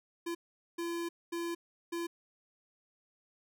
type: tone bursts at uneven times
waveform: square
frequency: 340 Hz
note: F4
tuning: 46 cents flat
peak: -35 dBFS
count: 4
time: 0.26-0.35 / 0.78-1.09 / 1.32-1.55 / 1.92-2.07 s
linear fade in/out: 10 ms
effects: none